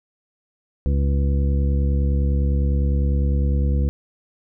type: harmonic tone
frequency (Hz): 69.9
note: C#2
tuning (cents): +15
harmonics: 1 / 2 / 3 / 4 / 5 / 7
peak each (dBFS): -17 / -25 / -29 / -34 / -37 / -34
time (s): 0.86-3.89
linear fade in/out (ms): 0
effects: none